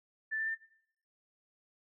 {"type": "tone with pitch steps", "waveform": "sine", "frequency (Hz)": [1760, 1776.3, 1792.8], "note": ["A6", "A6", "A6"], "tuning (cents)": [0, 16, 32], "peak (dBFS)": -32, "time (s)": [0.31, 0.556], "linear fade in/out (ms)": 20, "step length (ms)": 82, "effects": ["noise-tail reverb RT60 0.7 s tail -21 dB re dry"]}